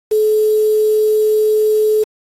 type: tone with quantisation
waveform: sine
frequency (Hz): 429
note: A4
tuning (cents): -44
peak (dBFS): -10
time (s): 0.11-2.04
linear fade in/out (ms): 10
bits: 5
effects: AAC 48 kbps